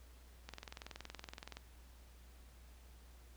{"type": "click train", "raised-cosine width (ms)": 0.2, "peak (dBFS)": -29, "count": 24, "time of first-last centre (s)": [0.49, 1.57], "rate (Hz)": 21.3, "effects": ["added 60 Hz sine -57 dBFS peak until 3.36 s", "pink hiss -66 dBFS RMS until 3.36 s"]}